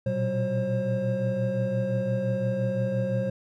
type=tone cluster; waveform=triangle; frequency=117.2 / 123 / 191.1 / 534 Hz; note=A#2 / B2 / G3 / C5; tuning=+10 / -7 / -44 / +35 cents; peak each=-30 / -28 / -28 / -26 dBFS; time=0.06-3.3 s; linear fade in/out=5 ms; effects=none